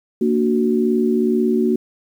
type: chord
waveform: sine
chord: Bb augmented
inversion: none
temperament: equal with one note detuned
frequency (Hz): 231.5 / 293.7 / 370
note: Bb3 / D4 / F#4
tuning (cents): -12 / 0 / 0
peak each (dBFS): -17 / -23 / -18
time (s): 0.21-1.76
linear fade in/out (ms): 5
effects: 8-bit